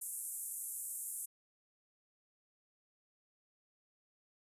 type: band-pass noise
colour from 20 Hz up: pink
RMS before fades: -43 dBFS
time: 0.01-1.26 s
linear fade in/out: 10 ms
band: 8000 to 13000 Hz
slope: 48 dB/octave
effects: resampled to 32000 Hz